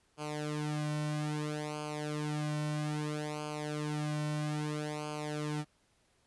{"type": "tone with flanger", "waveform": "sawtooth", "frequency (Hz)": 150.5, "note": "D3", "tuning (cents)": 43, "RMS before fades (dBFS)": -36, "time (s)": [0.17, 5.65], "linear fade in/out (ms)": 50, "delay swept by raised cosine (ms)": [0.53, 2.43], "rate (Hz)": 0.61, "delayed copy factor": -0.85, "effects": ["pink hiss -71 dBFS RMS until 6.26 s", "resampled to 24000 Hz"]}